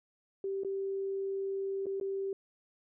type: tone with dropouts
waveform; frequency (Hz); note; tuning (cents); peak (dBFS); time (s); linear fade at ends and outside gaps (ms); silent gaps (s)
sine; 390; G4; -9; -32; 0.44-2.33; 2; 0.635-0.647 / 1.858-1.866 / 2-2.011
effects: none